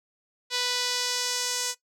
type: tone with band-pass filter sweep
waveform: sawtooth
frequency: 493.9 Hz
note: B4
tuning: in tune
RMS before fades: -28 dBFS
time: 0.5-1.75 s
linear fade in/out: 50 ms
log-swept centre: 4300 to 6600 Hz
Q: 1.8
effects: noise-tail reverb RT60 0.1 s tail -17 dB re dry